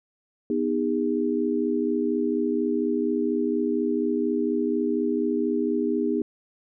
sine chord, G# minor, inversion first, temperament equal with one note detuned, 246.9 / 311.1 / 405.1 Hz, B3 / D#4 / G#4, 0 / 0 / -43 cents, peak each -26 dBFS, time 0.5-6.22 s, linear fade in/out 2 ms, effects none

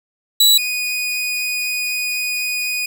sawtooth tone pair in turn, 3931 / 2476 Hz, B7 / D#7, -9 / -9 cents, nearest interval minor sixth, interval 800 cents, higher first, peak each -6 / -16 dBFS, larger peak first, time 0.4-0.58 / 0.58-2.86 s, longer second, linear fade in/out 5 ms, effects none

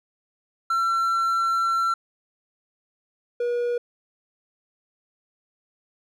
triangle tone pair in turn, 1352 / 481.3 Hz, E6 / B4, +43 / -45 cents, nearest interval octave + tritone, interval 1788 cents, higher first, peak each -18 / -20 dBFS, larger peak first, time 0.7-1.94 / 3.4-3.78 s, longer first, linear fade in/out 5 ms, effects none

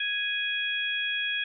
harmonic tone, 830 Hz, G#5, 1 cent flat, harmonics 2 / 3 / 4, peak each -31 / -31 / -31 dBFS, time 0-1.44 s, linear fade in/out 5 ms, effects none

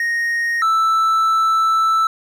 triangle tone pair in turn, 1864 / 1320.6 Hz, A#6 / E6, -1 / +3 cents, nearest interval tritone, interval 596 cents, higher first, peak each -15 / -11 dBFS, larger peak second, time 0-0.62 / 0.62-2.07 s, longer second, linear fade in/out 2 ms, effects none

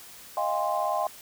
sine chord, F minor seventh, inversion third, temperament equal with one note detuned, 622.3 / 698.5 / 809.3 / 1046.5 Hz, Eb5 / F5 / Ab5 / C6, 0 / 0 / -45 / 0 cents, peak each -30 dBFS, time 0.37-1.07 s, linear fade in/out 2 ms, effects white hiss -47 dBFS RMS until 1.21 s

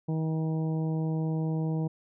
harmonic tone, 159.1 Hz, D#3, 39 cents sharp, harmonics 1 / 2 / 3 / 4 / 5 / 6, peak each -27 / -35 / -39 / -45 / -46 / -50 dBFS, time 0.08-1.88 s, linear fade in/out 10 ms, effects none

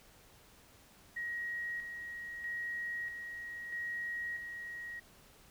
sine tone with tremolo, 1894 Hz, A#6, 27 cents sharp, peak -36 dBFS, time 1.16-5 s, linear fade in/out 10 ms, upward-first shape square, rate 0.78 Hz, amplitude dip 45%, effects pink hiss -61 dBFS RMS until 5.5 s

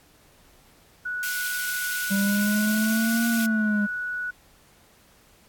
sine tone, 1472 Hz, F#6, 9 cents flat, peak -27 dBFS, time 1.05-4.31 s, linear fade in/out 10 ms
white high-pass noise, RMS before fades -32 dBFS, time 1.23-3.46 s, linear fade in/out 0 ms, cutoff 1900 Hz, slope 96 dB/octave
triangle exponential two-way sweep, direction up then down, 196 to 233.1 to 204.1 Hz, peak -19 dBFS, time 2.1-3.87 s, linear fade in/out 20 ms, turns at 3.28 s
effects pink hiss -57 dBFS RMS until 5.48 s + AAC 64 kbps

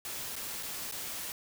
white noise with dropouts, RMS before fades -39 dBFS, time 0.05-1.32 s, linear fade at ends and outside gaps 1 ms, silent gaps 0.356-0.363 / 0.627-0.631 / 0.913-0.922 s, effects none

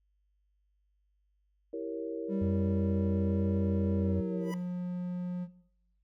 sine chord, E diminished seventh, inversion none, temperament equal, 329.6 / 392 / 466.2 / 554.4 Hz, E4 / G4 / Bb4 / Db5, 0 / 0 / 0 / 0 cents, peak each -39 / -43 / -37 / -43 dBFS, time 1.73-4.52 s, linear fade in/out 5 ms
triangle tone with pitch glide, 196 to 178.7 Hz, G3 to F3, 0 to +40 cents, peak -29 dBFS, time 2.28-5.48 s, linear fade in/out 50 ms, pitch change -160 cents, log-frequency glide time 3.98-4.43 s
triangle tone with vibrato, 90 Hz, F#2, 47 cents flat, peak -28 dBFS, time 2.41-4.21 s, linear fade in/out 10 ms, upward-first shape sine, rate 1.1 Hz, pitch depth 14 cents each way
25% pulse tone with exponential growth, 986 Hz, B5, 3 cents flat, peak -35 dBFS, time 4.37-4.54 s, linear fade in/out 1 ms, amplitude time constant 36 ms
effects noise-tail reverb RT60 0.7 s tail -17 dB re dry + added 50 Hz sine -70 dBFS peak until 6.03 s

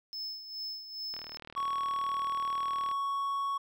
triangle tone with tremolo, 5230 Hz, E8, 15 cents flat, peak -34 dBFS, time 0.13-1.37 s, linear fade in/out 0 ms, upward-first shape sine, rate 2.4 Hz, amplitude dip 65%
click train, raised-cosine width 0.3 ms, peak -29 dBFS, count 70, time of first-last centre 1.14-2.914 s, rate 38.9 Hz
triangle tone, 1111 Hz, C#6, 4 cents sharp, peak -28 dBFS, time 1.56-3.58 s, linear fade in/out 10 ms
effects none

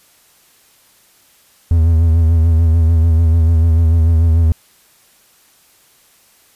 triangle tone with vibrato, 82 Hz, E2, 9 cents flat, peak -6 dBFS, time 1.71-4.52 s, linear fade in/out 0 ms, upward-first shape sine, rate 6.8 Hz, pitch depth 51 cents each way, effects white hiss -51 dBFS RMS until 6.55 s + resampled to 32000 Hz

